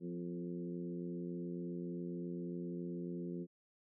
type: harmonic tone with a mistuned harmonic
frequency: 87.31 Hz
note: F2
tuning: in tune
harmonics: 2 / 3 / 4 / 5 / 6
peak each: -42 / -47 / -45 / -52 / -59 dBFS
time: 0-3.47 s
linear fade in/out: 50 ms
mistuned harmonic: 3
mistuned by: -26 cents
effects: none